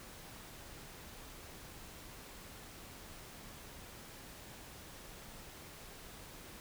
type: silence
effects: pink hiss -52 dBFS RMS until 6.6 s